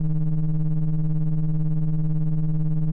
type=ring-modulated tone; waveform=triangle; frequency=74 Hz; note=D2; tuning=14 cents sharp; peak=-13 dBFS; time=0-2.92 s; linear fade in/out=10 ms; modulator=83 Hz; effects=none